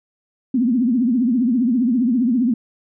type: tone with vibrato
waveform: sine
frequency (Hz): 243.6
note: B3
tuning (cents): -24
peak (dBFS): -14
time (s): 0.54-2.54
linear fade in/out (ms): 5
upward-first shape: triangle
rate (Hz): 15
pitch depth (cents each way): 200
effects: none